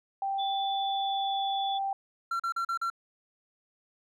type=tone; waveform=sine; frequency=784 Hz; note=G5; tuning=in tune; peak=-28 dBFS; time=0.22-1.93 s; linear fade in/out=2 ms
type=tone with pitch glide; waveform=sine; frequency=3475 to 3447 Hz; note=A7 to A7; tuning=-22 to -36 cents; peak=-34 dBFS; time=0.38-1.79 s; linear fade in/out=20 ms; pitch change=-14 cents; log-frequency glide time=0.7-1.42 s
type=tone bursts; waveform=triangle; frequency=1362 Hz; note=F6; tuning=44 cents flat; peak=-26 dBFS; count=5; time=2.31-2.901 s; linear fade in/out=5 ms; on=87 ms; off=39 ms
effects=none